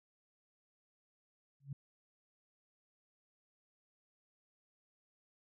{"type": "tone with exponential growth", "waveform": "sine", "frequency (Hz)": 139.1, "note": "C#3", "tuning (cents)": 6, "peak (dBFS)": -36, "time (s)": [1.6, 1.73], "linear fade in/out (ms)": 5, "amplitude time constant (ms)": 28, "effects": []}